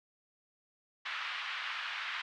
pink band-pass noise, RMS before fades -39 dBFS, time 1.05-2.22 s, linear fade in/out 10 ms, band 1200 to 3400 Hz, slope 24 dB/octave, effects none

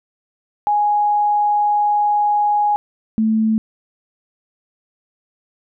sine tone pair in turn, 830.6 / 220 Hz, G#5 / A3, 0 / 0 cents, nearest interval octave + major seventh, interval 2300 cents, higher first, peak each -13 dBFS, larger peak neither, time 0.67-2.76 / 3.18-3.58 s, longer first, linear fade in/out 0 ms, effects none

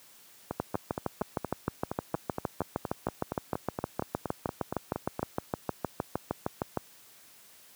two click trains, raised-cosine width 1 ms, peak -14 / -17 dBFS, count 41 / 21, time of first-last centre 0.6-6.773 / 0.51-5.194 s, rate 6.48 / 4.27 Hz, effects white hiss -56 dBFS RMS until 7.75 s + high-pass 80 Hz 12 dB/octave

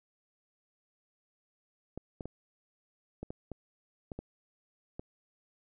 clicks, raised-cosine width 2 ms, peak -26 dBFS, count 9, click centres 1.976 / 2.208 / 2.256 / 3.23 / 3.305 / 3.517 / 4.118 / 4.19 / 4.995 s, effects none

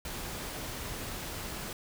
pink noise, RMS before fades -39 dBFS, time 0.05-1.73 s, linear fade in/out 2 ms, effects none

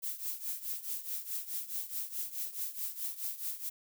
violet noise with tremolo, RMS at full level -35 dBFS, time 0.02-3.7 s, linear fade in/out 20 ms, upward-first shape triangle, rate 4.7 Hz, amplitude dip 85%, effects none

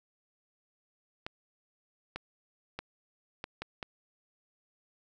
clicks, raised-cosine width 0.3 ms, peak -21 dBFS, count 6, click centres 1.265 / 2.16 / 2.79 / 3.441 / 3.62 / 3.828 s, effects none

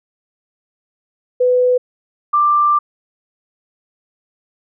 sine tone pair in turn, 499 / 1182 Hz, B4 / D6, +18 / +11 cents, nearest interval octave + minor third, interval 1493 cents, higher second, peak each -10 dBFS, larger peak neither, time 1.4-1.78 / 2.33-2.79 s, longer second, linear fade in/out 10 ms, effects none

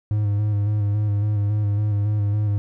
triangle tone with vibrato, 103.83 Hz, G#2, in tune, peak -16 dBFS, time 0.11-2.58 s, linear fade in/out 0 ms, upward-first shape square, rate 3.6 Hz, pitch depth 29 cents each way, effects none

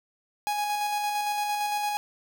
45% pulse tone with tremolo, 830.6 Hz, G#5, in tune, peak -25 dBFS, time 0.47-1.97 s, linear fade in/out 0 ms, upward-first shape square, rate 8.8 Hz, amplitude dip 25%, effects none

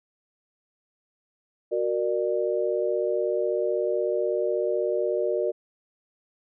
sine chord, Gb augmented, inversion none, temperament equal with one note detuned, 370 / 466.2 / 597.6 Hz, Gb4 / Bb4 / D5, 0 / 0 / +30 cents, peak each -27 dBFS, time 1.71-5.52 s, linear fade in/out 20 ms, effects none

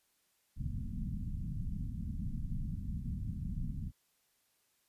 pink low-pass noise, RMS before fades -38 dBFS, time 0.56-3.92 s, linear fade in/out 50 ms, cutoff 230 Hz, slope 48 dB/octave, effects white hiss -75 dBFS RMS until 4.88 s + resampled to 32000 Hz

